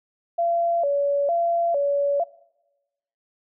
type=tone with vibrato; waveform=sine; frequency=622.3 Hz; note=D#5; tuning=in tune; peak=-19 dBFS; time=0.38-2.24 s; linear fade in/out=10 ms; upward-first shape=square; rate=1.1 Hz; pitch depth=160 cents each way; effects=noise-tail reverb RT60 1.0 s tail -22 dB re dry